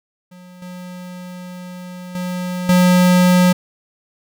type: tone with level steps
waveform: square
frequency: 180.4 Hz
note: F#3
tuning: 44 cents flat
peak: -39 / -31 / -22 / -10 dBFS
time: 0.31-3.53 s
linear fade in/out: 10 ms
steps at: 0.62 / 2.15 / 2.69 s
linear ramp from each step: 2 ms
effects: none